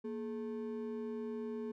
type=ring-modulated tone; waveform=triangle; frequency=329.6 Hz; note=E4; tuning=in tune; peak=-33 dBFS; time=0.04-1.72 s; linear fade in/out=10 ms; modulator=95.7 Hz; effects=none